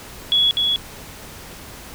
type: tone with echo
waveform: sine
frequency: 3369 Hz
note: G#7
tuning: 24 cents sharp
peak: -13 dBFS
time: 0.32-0.51 s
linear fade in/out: 0 ms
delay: 250 ms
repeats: 1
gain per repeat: -3 dB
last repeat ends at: 0.76 s
effects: pink hiss -38 dBFS RMS until 1.94 s